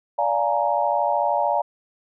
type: chord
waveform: sine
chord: Bb dominant seventh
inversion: first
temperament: just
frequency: 582.7 / 699.2 / 839.1 / 932.3 Hz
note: D5 / F5 / Ab5 / Bb5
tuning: -14 / +2 / +18 / 0 cents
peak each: -24 dBFS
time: 0.18-1.62 s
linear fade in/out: 10 ms
effects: none